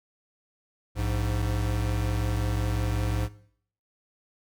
square tone pair together, 58.27 / 103.83 Hz, A#1 / G#2, 0 / 0 cents, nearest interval minor seventh, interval 1000 cents, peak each -29 / -29 dBFS, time 0.95-3.29 s, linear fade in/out 50 ms, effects noise-tail reverb RT60 0.6 s tail -18 dB re dry

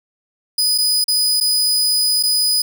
sawtooth tone with dropouts, 4978 Hz, D#8, in tune, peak -11 dBFS, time 0.58-2.62 s, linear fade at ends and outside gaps 5 ms, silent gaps 0.779-0.783 / 1.042-1.081 / 1.402-1.409 / 2.228-2.234 s, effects none

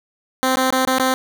10% pulse tone with dropouts, 260 Hz, C4, 11 cents flat, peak -7 dBFS, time 0.43-1.14 s, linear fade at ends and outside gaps 0 ms, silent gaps 0.557-0.57 / 0.704-0.725 / 0.851-0.873 / 0.984-0.997 s, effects none

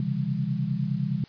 sine tone cluster, 131.7 / 141.4 / 166.5 / 200.3 Hz, C3 / C#3 / E3 / G3, +12 / +35 / +18 / +38 cents, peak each -30 dBFS, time 0-1.24 s, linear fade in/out 2 ms, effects white hiss -53 dBFS RMS until 1.28 s + resampled to 11025 Hz

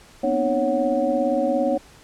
sine tone cluster, 241.7 / 259 / 303.1 / 553 / 739 Hz, B3 / C4 / D#4 / C#5 / F#5, -37 / -17 / -45 / -4 / -2 cents, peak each -27 / -27 / -26 / -21 / -27 dBFS, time 0.23-1.78 s, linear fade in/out 10 ms, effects pink hiss -49 dBFS RMS until 2.03 s + low-pass 10000 Hz 12 dB/octave

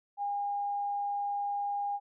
sine tone, 811 Hz, G#5, 41 cents flat, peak -30 dBFS, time 0.17-2 s, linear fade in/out 50 ms, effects none

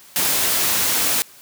white noise, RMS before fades -19 dBFS, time 0.16-1.22 s, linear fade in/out 0 ms, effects white hiss -46 dBFS RMS until 1.41 s + high-pass 80 Hz 12 dB/octave

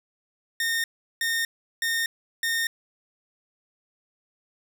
sawtooth tone bursts, 1833 Hz, A#6, 30 cents flat, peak -20 dBFS, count 4, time 0.6-2.67 s, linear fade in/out 2 ms, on 240 ms, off 370 ms, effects none

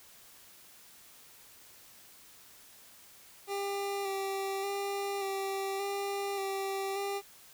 25% pulse tone with vibrato, 394.5 Hz, G4, 11 cents sharp, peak -29 dBFS, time 3.47-7.22 s, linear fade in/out 50 ms, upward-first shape square, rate 0.86 Hz, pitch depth 19 cents each way, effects white hiss -56 dBFS RMS until 7.53 s

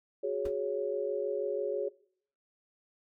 sine chord, F# suspended second, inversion none, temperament just, 370 / 416.2 / 555 Hz, F#4 / G#4 / C#5, 0 / +4 / +2 cents, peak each -36 / -33 / -34 dBFS, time 0.23-1.89 s, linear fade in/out 10 ms
brown noise with exponential decay, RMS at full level -35 dBFS, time 0.45-0.54 s, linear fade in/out 5 ms, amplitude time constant 19 ms
effects noise-tail reverb RT60 0.6 s tail -22 dB re dry

